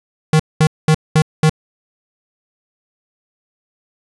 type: tone bursts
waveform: square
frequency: 156.1 Hz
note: D#3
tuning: 6 cents sharp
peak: -9 dBFS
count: 5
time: 0.33-1.495 s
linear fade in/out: 2 ms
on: 65 ms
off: 210 ms
effects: resampled to 24000 Hz